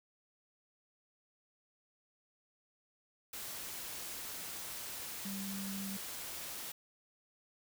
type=tone in noise; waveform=sine; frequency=196 Hz; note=G3; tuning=in tune; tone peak=-40 dBFS; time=5.25-5.97 s; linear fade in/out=5 ms; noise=white; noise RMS=-44 dBFS; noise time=3.33-6.72 s; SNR=+1 dB; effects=none